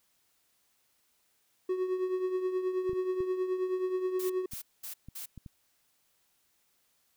triangle tone with tremolo, 370 Hz, F#4, in tune, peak -24 dBFS, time 1.69-4.46 s, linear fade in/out 5 ms, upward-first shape triangle, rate 9.4 Hz, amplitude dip 65%
clicks, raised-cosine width 5 ms, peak -33 dBFS, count 7, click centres 2.895 / 2.932 / 3.205 / 4.535 / 5.086 / 5.377 / 5.462 s
blue noise bursts, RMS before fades -41 dBFS, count 4, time 4.19-5.26 s, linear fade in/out 10 ms, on 110 ms, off 210 ms
effects white hiss -72 dBFS RMS until 7.16 s

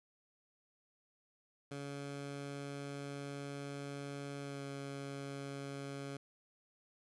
15% pulse tone with pitch glide, 141.2 to 139.34 Hz, C#3 to C#3, +32 to +9 cents, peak -36 dBFS, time 1.71-6.17 s, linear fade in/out 5 ms, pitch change -23 cents, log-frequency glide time 4.41-4.63 s, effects resampled to 24000 Hz + 13-bit

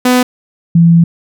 sawtooth / sine tone pair in turn, 250.2 / 168.18 Hz, B3 / E3, +23 / +35 cents, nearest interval perfect fifth, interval 688 cents, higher first, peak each -3 dBFS, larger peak neither, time 0.05-0.23 / 0.75-1.04 s, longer second, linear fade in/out 5 ms, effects none

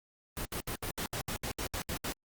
pink noise bursts, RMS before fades -36 dBFS, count 12, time 0.37-2.123 s, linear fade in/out 0 ms, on 81 ms, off 71 ms, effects Opus 32 kbps

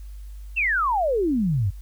sine exponential sweep, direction down, 2794 to 86.9 Hz, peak -19 dBFS, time 0.56-1.71 s, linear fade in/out 20 ms, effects added 50 Hz sine -35 dBFS peak until 1.81 s + white hiss -59 dBFS RMS until 1.81 s

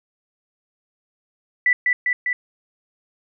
sine tone with echo, 1975.5 Hz, B6, in tune, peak -13 dBFS, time 1.66-1.73 s, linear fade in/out 2 ms, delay 200 ms, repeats 3, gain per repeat -2 dB, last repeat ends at 2.33 s, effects none

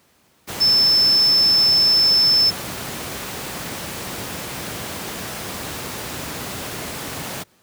sine tone in noise, 5274 Hz, E8, in tune, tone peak -12 dBFS, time 0.6-2.51 s, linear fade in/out 20 ms, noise pink, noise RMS -29 dBFS, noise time 0.47-7.44 s, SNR +14 dB, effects pink hiss -58 dBFS RMS until 7.62 s + high-pass 100 Hz 12 dB/octave

